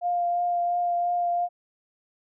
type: tone with vibrato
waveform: sine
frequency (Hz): 701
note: F5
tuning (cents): +6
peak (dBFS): -22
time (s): 0.01-1.49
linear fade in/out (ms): 50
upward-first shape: triangle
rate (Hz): 2.9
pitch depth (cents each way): 15
effects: none